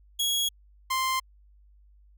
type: tone pair in turn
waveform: sawtooth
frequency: 3323 / 1046.7 Hz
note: G#7 / C6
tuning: 0 / 0 cents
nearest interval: octave + minor sixth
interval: 2000 cents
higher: first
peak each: -21 dBFS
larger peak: neither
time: 0.19-0.49 / 0.9-1.2 s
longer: neither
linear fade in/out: 10 ms
effects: added 50 Hz sine -54 dBFS peak until 2.17 s